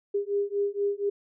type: beating tone pair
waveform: sine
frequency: 402.2 / 406.4 Hz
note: G4 / G#4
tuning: +44 / -38 cents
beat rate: 4.2 Hz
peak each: -28 dBFS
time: 0.14-1.1 s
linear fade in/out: 10 ms
effects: none